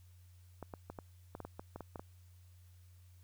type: clicks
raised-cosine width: 1 ms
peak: -30 dBFS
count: 12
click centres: 0.627 / 0.738 / 0.9 / 0.988 / 1.351 / 1.403 / 1.45 / 1.595 / 1.76 / 1.807 / 1.958 / 1.995 s
effects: added 90 Hz sine -57 dBFS peak until 3.23 s + white hiss -72 dBFS RMS until 3.23 s